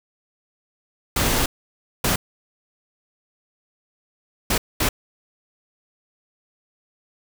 pink noise bursts at uneven times, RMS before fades -20 dBFS, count 4, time 1.16-1.46 / 2.04-2.16 / 4.5-4.58 / 4.8-4.89 s, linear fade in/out 5 ms, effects none

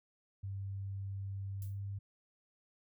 sine tone with pitch glide, 98 to 99.31 Hz, G2 to G2, 0 to +23 cents, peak -38 dBFS, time 0.43-1.99 s, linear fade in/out 10 ms, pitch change +23 cents, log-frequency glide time 1.53-1.76 s
violet noise with exponential decay, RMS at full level -50 dBFS, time 1.62-1.8 s, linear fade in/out 1 ms, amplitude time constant 38 ms
effects none

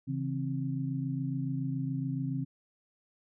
sine tone cluster, 136.4 / 163.5 / 264.5 Hz, C#3 / E3 / C4, -28 / -14 / +19 cents, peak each -33 / -37 / -35 dBFS, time 0.07-2.45 s, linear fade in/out 20 ms, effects none

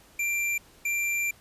square tone pair in turn, 2363 / 2363 Hz, D7 / D7, +10 / +10 cents, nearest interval unison, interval 0 cents, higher neither, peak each -26 dBFS, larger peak neither, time 0.19-0.58 / 0.85-1.31 s, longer second, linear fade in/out 5 ms, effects pink hiss -56 dBFS RMS until 1.4 s + resampled to 32000 Hz

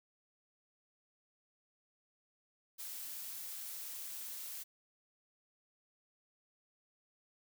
blue noise, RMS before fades -45 dBFS, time 2.78-4.64 s, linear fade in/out 20 ms, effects none

